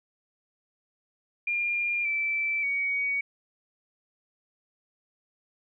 sine tone with pitch steps, 2405 / 2326 / 2249 Hz, D7 / D7 / C#7, +41 / -17 / +24 cents, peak -25 dBFS, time 1.47-3.21 s, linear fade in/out 5 ms, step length 580 ms, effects none

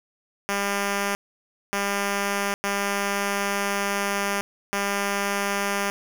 5% pulse tone bursts at uneven times, 200.3 Hz, G3, 38 cents sharp, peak -12 dBFS, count 4, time 0.49-1.15 / 1.73-2.54 / 2.64-4.41 / 4.73-5.9 s, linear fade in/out 0 ms, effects 7-bit

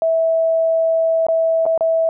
sine tone with dropouts, 653 Hz, E5, 17 cents flat, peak -13 dBFS, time 0.02-2.09 s, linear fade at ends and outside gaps 1 ms, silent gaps 1.267-1.285 / 1.655-1.663 / 1.777-1.808 s, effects none

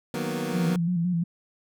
25% pulse chord, B major seventh, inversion first, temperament equal, 155.56 / 185 / 233.1 / 246.9 Hz, D#3 / F#3 / A#3 / B3, 0 / 0 / 0 / 0 cents, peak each -30 / -30 / -30 / -29 dBFS, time 0.14-0.76 s, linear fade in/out 2 ms
sine tone with vibrato, 173.9 Hz, F3, 7 cents flat, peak -22 dBFS, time 0.53-1.24 s, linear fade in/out 10 ms, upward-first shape square, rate 5.8 Hz, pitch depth 56 cents each way
effects none

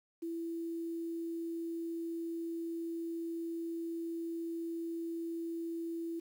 sine tone with quantisation, 333.2 Hz, E4, 19 cents sharp, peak -36 dBFS, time 0.22-6.2 s, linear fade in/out 10 ms, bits 10, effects none

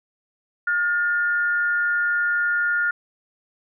sine tone pair together, 1424 / 1780.2 Hz, F6 / A6, +33 / +20 cents, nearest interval major third, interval 387 cents, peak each -19 / -28 dBFS, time 0.67-2.91 s, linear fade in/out 5 ms, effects none

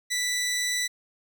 15% pulse tone, 1975.5 Hz, B6, in tune, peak -19 dBFS, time 0.1-0.88 s, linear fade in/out 20 ms, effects none

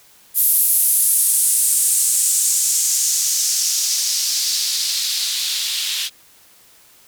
blue noise with band-pass filter sweep, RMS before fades -18 dBFS, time 0.34-6.1 s, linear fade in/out 50 ms, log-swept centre 12000 to 3400 Hz, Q 2.3, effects white hiss -50 dBFS RMS until 7.07 s

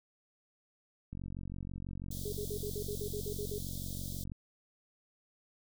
click train, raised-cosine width 5 ms, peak -30 dBFS, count 148, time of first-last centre 1.13-4.319 s, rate 46.1 Hz
white band-stop noise, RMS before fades -46 dBFS, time 2.11-4.24 s, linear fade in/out 2 ms, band 670 to 3300 Hz, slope 96 dB/octave
sine tone bursts, 415.3 Hz, G#4, in tune, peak -37 dBFS, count 11, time 2.25-3.584 s, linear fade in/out 5 ms, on 74 ms, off 52 ms
effects none

